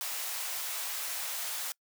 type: high-pass noise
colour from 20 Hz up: white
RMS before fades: -36 dBFS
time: 0.01-1.72 s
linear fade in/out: 0 ms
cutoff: 570 Hz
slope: 24 dB/octave
effects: noise-tail reverb RT60 0.1 s tail -25 dB re dry